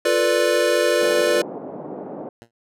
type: chord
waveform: square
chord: B half-diminished seventh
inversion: second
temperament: equal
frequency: 349.2 / 440 / 493.9 / 587.3 Hz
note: F4 / A4 / B4 / D5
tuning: 0 / 0 / 0 / 0 cents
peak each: -24 / -25 / -21 / -21 dBFS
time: 0.05-1.42 s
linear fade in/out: 5 ms
type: band-pass noise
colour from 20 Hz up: white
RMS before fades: -33 dBFS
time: 1.01-2.29 s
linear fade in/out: 2 ms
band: 180 to 670 Hz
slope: 24 dB/octave
type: tone with exponential decay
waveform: 10% pulse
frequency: 116.54 Hz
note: A#2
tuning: in tune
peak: -29 dBFS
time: 2.42-2.51 s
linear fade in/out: 0 ms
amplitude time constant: 19 ms
effects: low-pass 12000 Hz 12 dB/octave